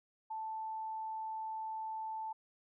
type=tone; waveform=sine; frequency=880 Hz; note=A5; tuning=in tune; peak=-38 dBFS; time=0.3-2.33 s; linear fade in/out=10 ms; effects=none